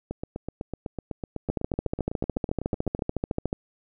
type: two click trains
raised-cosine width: 2 ms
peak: -12 / -18 dBFS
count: 29 / 24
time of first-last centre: 1.5-3.529 / 0.11-2.992 s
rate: 13.8 / 7.98 Hz
effects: none